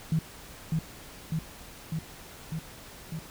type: tone with echo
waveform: sine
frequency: 160 Hz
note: D#3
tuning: 49 cents sharp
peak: -22 dBFS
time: 0.12-0.19 s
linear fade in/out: 2 ms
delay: 600 ms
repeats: 5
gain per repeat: -2 dB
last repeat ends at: 3.19 s
effects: pink hiss -47 dBFS RMS until 3.3 s